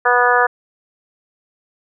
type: harmonic tone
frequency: 244.9 Hz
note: B3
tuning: 14 cents flat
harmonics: 2 / 3 / 4 / 5 / 6 / 7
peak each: -18 / -18 / -18 / -18 / -18 / -18 dBFS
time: 0.05-0.47 s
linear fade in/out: 10 ms
effects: none